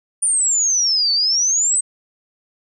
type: exponential two-way sweep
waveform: sine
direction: down then up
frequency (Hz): 9430 to 4460 to 8340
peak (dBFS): -14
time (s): 0.22-1.81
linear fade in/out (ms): 10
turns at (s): 1.12
effects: none